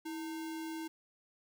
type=tone with sample-and-hold; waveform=sine; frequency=322.9 Hz; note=E4; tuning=36 cents flat; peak=-38 dBFS; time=0.05-0.88 s; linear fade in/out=10 ms; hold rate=1225 Hz; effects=none